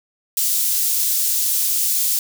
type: high-pass noise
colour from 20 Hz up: white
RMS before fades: -19 dBFS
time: 0.37-2.19 s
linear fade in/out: 2 ms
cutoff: 5500 Hz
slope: 12 dB/octave
effects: none